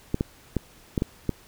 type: clicks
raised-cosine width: 3 ms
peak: -10 dBFS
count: 6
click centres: 0.144 / 0.209 / 0.567 / 0.978 / 1.021 / 1.293 s
effects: pink hiss -53 dBFS RMS until 1.47 s